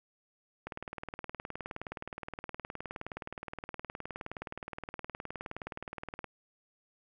click train, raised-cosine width 0.5 ms, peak -24 dBFS, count 108, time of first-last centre 0.67-6.243 s, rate 19.2 Hz, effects none

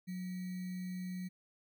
sine tone with sample-and-hold, 182.5 Hz, F#3, 24 cents flat, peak -38 dBFS, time 0.07-1.29 s, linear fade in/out 20 ms, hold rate 2100 Hz, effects none

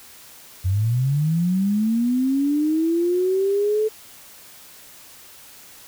sine linear sweep, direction up, 88.6 to 437.8 Hz, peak -17 dBFS, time 0.64-3.89 s, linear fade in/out 20 ms, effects white hiss -45 dBFS RMS until 5.87 s

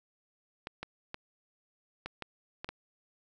clicks, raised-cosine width 0.3 ms, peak -22 dBFS, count 7, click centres 0.671 / 0.83 / 1.144 / 2.06 / 2.223 / 2.645 / 2.69 s, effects none

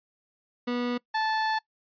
30% pulse tone pair in turn, 243.8 / 875.4 Hz, B3 / A5, -22 / -9 cents, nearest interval octave + minor seventh, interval 2213 cents, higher second, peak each -24 / -22 dBFS, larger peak second, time 0.67-0.98 / 1.14-1.59 s, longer second, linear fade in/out 10 ms, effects noise-tail reverb RT60 0.1 s tail -22 dB re dry + resampled to 11025 Hz

